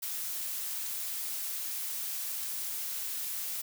blue noise, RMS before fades -36 dBFS, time 0.02-3.62 s, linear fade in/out 10 ms, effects none

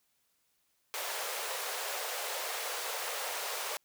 pink high-pass noise, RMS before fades -37 dBFS, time 0.94-3.77 s, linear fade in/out 0 ms, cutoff 450 Hz, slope 48 dB/octave, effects white hiss -75 dBFS RMS until 3.84 s

